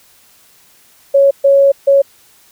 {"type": "tone bursts at uneven times", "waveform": "sine", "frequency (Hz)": 554.4, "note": "C#5", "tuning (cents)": 0, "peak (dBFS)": -5, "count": 3, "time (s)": [[1.14, 1.31], [1.44, 1.72], [1.87, 2.02]], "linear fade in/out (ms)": 10, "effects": ["white hiss -48 dBFS RMS until 2.51 s"]}